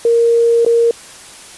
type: tone with dropouts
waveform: sine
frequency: 466.2 Hz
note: A#4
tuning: in tune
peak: -8 dBFS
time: 0.05-0.91 s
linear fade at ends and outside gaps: 2 ms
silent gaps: 0.649-0.663 s
effects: white hiss -36 dBFS RMS until 1.57 s + resampled to 24000 Hz